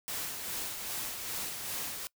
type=noise with tremolo; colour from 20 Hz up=white; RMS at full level=-36 dBFS; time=0.08-2.07 s; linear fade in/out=0 ms; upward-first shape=sine; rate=2.5 Hz; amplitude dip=40%; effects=noise-tail reverb RT60 0.1 s tail -23 dB re dry